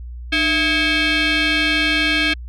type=tone with frequency modulation; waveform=sine; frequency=302.1 Hz; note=D4; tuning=49 cents sharp; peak=-13 dBFS; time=0.32-2.34 s; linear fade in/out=10 ms; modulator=968 Hz; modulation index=3.5; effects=tanh soft clip ceiling -12 dBFS + added 60 Hz sine -29 dBFS peak until 2.48 s